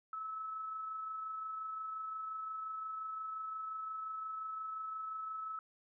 sine tone with amplitude modulation, 1300 Hz, E6, 24 cents flat, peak -38 dBFS, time 0.13-5.59 s, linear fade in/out 2 ms, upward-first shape sine, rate 25.7 Hz, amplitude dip 30%, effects none

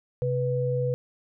sine tone pair together, 131.5 / 493 Hz, C3 / B4, +9 / -3 cents, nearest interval octave + major seventh, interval 2288 cents, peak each -26 dBFS, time 0.22-0.94 s, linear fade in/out 0 ms, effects none

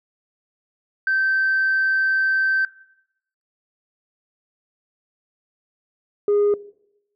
sine tone pair in turn, 1552 / 411.1 Hz, G6 / G#4, -18 / -18 cents, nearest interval octave + major seventh, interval 2300 cents, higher first, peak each -16 / -13 dBFS, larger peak second, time 1.07-2.65 / 6.28-6.54 s, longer first, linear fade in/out 2 ms, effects noise-tail reverb RT60 0.8 s tail -20 dB re dry + tanh soft clip ceiling -13 dBFS

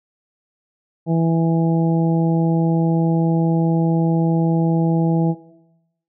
harmonic tone, 164.81 Hz, E3, in tune, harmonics 1 / 2 / 3 / 4 / 5, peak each -16 / -22 / -26 / -28 / -30 dBFS, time 1.06-5.35 s, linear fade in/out 50 ms, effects noise-tail reverb RT60 0.9 s tail -17 dB re dry

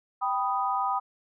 sine chord, G augmented, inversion none, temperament equal, 784 / 987.8 / 1244.5 Hz, G5 / B5 / D#6, 0 / 0 / 0 cents, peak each -29 dBFS, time 0.21-1 s, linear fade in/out 20 ms, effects none

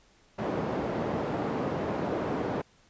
white band-pass noise, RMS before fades -31 dBFS, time 0.38-2.62 s, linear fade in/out 10 ms, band 130 to 560 Hz, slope 12 dB/octave, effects pink hiss -62 dBFS RMS until 2.89 s + resampled to 16000 Hz

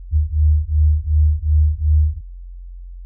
sine beating tone pair, 75 / 77.7 Hz, D2 / D#2, +37 / -2 cents, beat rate 2.7 Hz, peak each -15 dBFS, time 0.11-2.21 s, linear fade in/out 50 ms, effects added 44 Hz sine -31 dBFS peak until 3.05 s

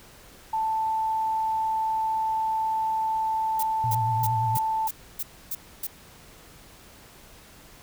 sine tone, 882 Hz, A5, 4 cents sharp, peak -23 dBFS, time 0.53-4.88 s, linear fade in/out 5 ms
violet noise bursts, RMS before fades -30 dBFS, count 8, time 3.59-5.87 s, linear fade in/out 5 ms, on 40 ms, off 280 ms
sine tone with vibrato, 114.5 Hz, A#2, 31 cents flat, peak -26 dBFS, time 3.84-4.57 s, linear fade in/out 0 ms, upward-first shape triangle, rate 8.7 Hz, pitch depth 110 cents each way
effects pink hiss -50 dBFS RMS until 7.82 s

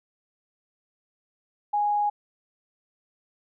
sine tone, 828 Hz, G#5, 5 cents flat, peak -21 dBFS, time 1.73-2.1 s, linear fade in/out 10 ms, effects none

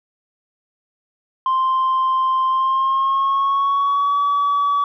sine tone with pitch glide, 1046.5 to 1141.2 Hz, C6 to C#6, 0 to +50 cents, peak -13 dBFS, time 1.46-4.84 s, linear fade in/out 2 ms, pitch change +150 cents, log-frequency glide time 2.48-4.19 s, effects tanh soft clip ceiling -13 dBFS

